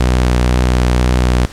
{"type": "tone with vibrato", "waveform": "sawtooth", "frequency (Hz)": 61.74, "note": "B1", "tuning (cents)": 0, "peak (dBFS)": -6, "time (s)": [0, 1.46], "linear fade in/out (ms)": 5, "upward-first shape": "triangle", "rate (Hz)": 2, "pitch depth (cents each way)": 17, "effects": ["pink hiss -35 dBFS RMS until 1.52 s", "low-pass 9000 Hz 12 dB/octave"]}